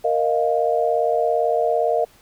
sine chord, Bb suspended fourth, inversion none, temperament just, 466.2 / 621.6 / 699.2 Hz, Bb4 / Eb5 / F5, 0 / -2 / +2 cents, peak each -21 dBFS, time 0.04-2.05 s, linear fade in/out 10 ms, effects pink hiss -53 dBFS RMS until 2.21 s

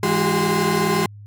35% pulse tone cluster, 163.5 / 206.5 / 368.3 / 400.4 / 1040 Hz, E3 / G#3 / F#4 / G4 / C6, -14 / -10 / -8 / +37 / -11 cents, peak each -22 dBFS, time 0.03-1.06 s, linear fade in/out 2 ms, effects added 103 Hz sine -37 dBFS peak until 1.26 s + AAC 64 kbps

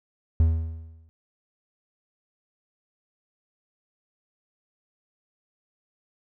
triangle tone with exponential decay, 81 Hz, E2, 30 cents flat, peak -12 dBFS, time 0.4-1.09 s, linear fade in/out 0 ms, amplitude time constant 150 ms, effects none

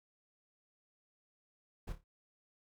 brown noise with echo, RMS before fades -41 dBFS, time 1.87-1.93 s, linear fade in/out 10 ms, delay 28 ms, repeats 4, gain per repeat -9 dB, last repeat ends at 2.042 s, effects none

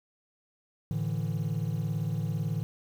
triangle chord, A suspended fourth, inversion none, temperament equal, 110 / 146.83 / 164.81 Hz, A2 / D3 / E3, 0 / 0 / 0 cents, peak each -30 dBFS, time 0.91-2.63 s, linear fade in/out 0 ms, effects tanh soft clip ceiling -20 dBFS + 9-bit

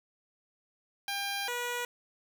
10% pulse tone pair in turn, 799 / 484.8 Hz, G5 / B4, +33 / -32 cents, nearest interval major sixth, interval 865 cents, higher first, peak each -24 dBFS, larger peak neither, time 1.08-1.48 / 1.48-1.85 s, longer first, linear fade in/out 2 ms, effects none

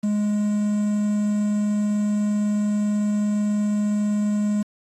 triangle tone with quantisation, 208.4 Hz, G#3, 6 cents sharp, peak -17 dBFS, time 0.03-4.63 s, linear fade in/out 10 ms, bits 7, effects AAC 32 kbps

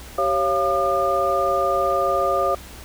sine tone cluster, 388.2 / 549 / 689 / 1209 Hz, G4 / C#5 / F5 / D6, -17 / -17 / -24 / +50 cents, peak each -26 / -22 / -23 / -22 dBFS, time 0.18-2.55 s, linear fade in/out 5 ms, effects added 63 Hz sine -41 dBFS peak until 2.84 s + pink hiss -41 dBFS RMS until 2.84 s

